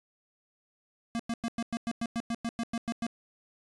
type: tone bursts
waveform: square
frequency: 232.2 Hz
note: A#3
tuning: 7 cents flat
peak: -30 dBFS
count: 14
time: 1.15-3.066 s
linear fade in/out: 0 ms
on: 44 ms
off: 100 ms
effects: resampled to 22050 Hz